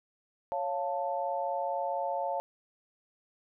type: chord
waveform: sine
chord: Db augmented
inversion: none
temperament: equal with one note detuned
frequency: 554.4 / 698.5 / 883.1 Hz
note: Db5 / F5 / A5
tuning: 0 / 0 / +6 cents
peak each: -34 dBFS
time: 0.52-2.4 s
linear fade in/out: 0 ms
effects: none